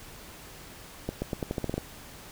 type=accelerating click train; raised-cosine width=2 ms; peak=-16 dBFS; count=10; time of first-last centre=1.09-1.78 s; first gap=130 ms; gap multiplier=0.86; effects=pink hiss -47 dBFS RMS until 2.31 s